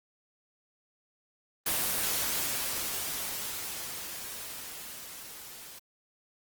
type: noise with level ramp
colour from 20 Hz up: white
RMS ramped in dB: -28 to -47 dBFS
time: 1.66-5.79 s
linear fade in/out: 5 ms
effects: Opus 24 kbps